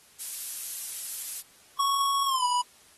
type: noise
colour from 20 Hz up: violet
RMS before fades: -31 dBFS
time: 0.19-1.42 s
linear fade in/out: 20 ms
type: tone with pitch glide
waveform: square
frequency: 1109 to 982.3 Hz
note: C#6 to B5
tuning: 0 to -10 cents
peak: -24 dBFS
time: 1.79-2.62 s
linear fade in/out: 10 ms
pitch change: -210 cents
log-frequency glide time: 2.26-2.45 s
effects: white hiss -57 dBFS RMS until 2.97 s + AAC 32 kbps